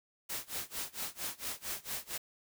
white noise with tremolo, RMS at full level -37 dBFS, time 0.29-2.18 s, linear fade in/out 10 ms, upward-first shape sine, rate 4.4 Hz, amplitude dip 95%, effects none

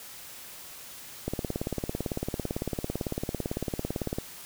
click train, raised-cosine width 2 ms, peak -16 dBFS, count 53, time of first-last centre 1.28-4.185 s, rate 17.9 Hz, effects white hiss -45 dBFS RMS until 4.45 s

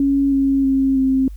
sine tone with pitch steps, 277.2 / 272.9 / 268.7 / 264.5 Hz, C#4 / C#4 / C4 / C4, 0 / -27 / +46 / +19 cents, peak -13 dBFS, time 0-1.28 s, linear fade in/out 2 ms, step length 320 ms, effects added 50 Hz sine -30 dBFS peak until 1.36 s + white hiss -58 dBFS RMS until 1.36 s

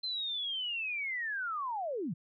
sine linear sweep, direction down, 4127 to 133.2 Hz, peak -33 dBFS, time 0.03-2.14 s, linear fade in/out 10 ms, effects none

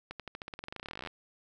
accelerating click train, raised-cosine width 0.3 ms, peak -24 dBFS, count 27, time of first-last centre 0.11-1.073 s, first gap 87 ms, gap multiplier 0.92, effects none

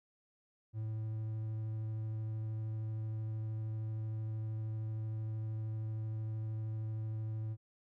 triangle tone with vibrato, 109.6 Hz, A2, 6 cents flat, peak -34 dBFS, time 0.73-7.57 s, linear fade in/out 50 ms, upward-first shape sine, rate 13 Hz, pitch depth 9 cents each way, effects none

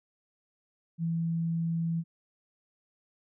sine tone, 165.9 Hz, E3, 11 cents sharp, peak -27 dBFS, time 0.98-2.04 s, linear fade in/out 50 ms, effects none

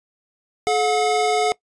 square tone pair together, 428.7 / 722 Hz, A4 / F#5, -45 / -43 cents, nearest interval major sixth, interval 902 cents, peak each -21 / -20 dBFS, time 0.67-1.52 s, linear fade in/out 0 ms, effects noise-tail reverb RT60 0.1 s tail -21 dB re dry + resampled to 22050 Hz

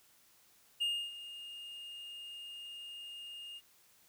triangle tone with ADSR envelope, 2833 Hz, F7, 24 cents sharp, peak -28 dBFS, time 0.8-3.61 s, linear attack 19 ms, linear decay 290 ms, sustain -15 dB, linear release 43 ms, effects white hiss -66 dBFS RMS until 4.08 s

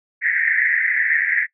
pink band-pass noise, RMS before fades -19 dBFS, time 0.21-1.47 s, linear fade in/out 50 ms, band 1700 to 2100 Hz, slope 96 dB/octave, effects noise-tail reverb RT60 0.1 s tail -20 dB re dry

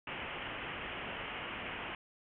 white low-pass noise, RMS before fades -42 dBFS, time 0.07-1.95 s, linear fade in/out 2 ms, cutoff 3100 Hz, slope 96 dB/octave, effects none

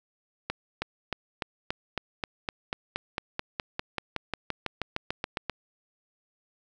accelerating click train, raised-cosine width 0.3 ms, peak -13 dBFS, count 25, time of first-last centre 0.5-5.497 s, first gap 320 ms, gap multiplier 0.96, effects none

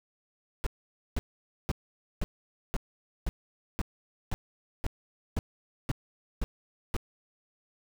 brown noise bursts, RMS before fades -28 dBFS, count 13, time 0.64-6.965 s, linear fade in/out 0 ms, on 25 ms, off 500 ms, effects none

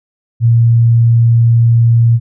sine tone, 116.54 Hz, A#2, in tune, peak -5 dBFS, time 0.4-2.2 s, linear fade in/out 50 ms, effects none

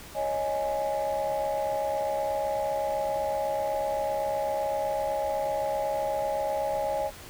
sine chord, C# suspended second, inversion none, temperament equal, 554.4 / 622.3 / 830.6 Hz, C#5 / D#5 / G#5, 0 / 0 / 0 cents, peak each -29 dBFS, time 0.14-7.11 s, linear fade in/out 50 ms, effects tanh soft clip ceiling -21 dBFS + pink hiss -45 dBFS RMS until 7.29 s

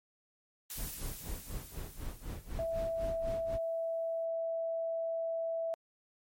blue noise with exponential decay, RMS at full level -40 dBFS, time 0.7-4.25 s, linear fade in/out 2 ms, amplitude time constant 770 ms
brown noise with tremolo, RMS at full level -38 dBFS, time 0.75-3.59 s, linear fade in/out 50 ms, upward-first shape sine, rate 4 Hz, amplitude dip 90%
sine tone, 659.3 Hz, E5, in tune, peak -32 dBFS, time 2.59-5.74 s, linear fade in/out 0 ms
effects MP3 64 kbps

